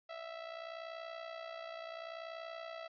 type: tone with amplitude modulation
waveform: sawtooth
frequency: 659.3 Hz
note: E5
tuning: in tune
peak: -37 dBFS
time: 0.09-2.88 s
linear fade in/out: 10 ms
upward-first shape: sine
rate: 60.7 Hz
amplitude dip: 65%
effects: resampled to 11025 Hz